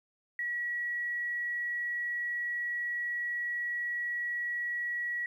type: tone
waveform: sine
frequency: 1924 Hz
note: B6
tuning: 46 cents flat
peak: -31 dBFS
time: 0.39-5.26 s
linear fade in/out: 2 ms
effects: 11-bit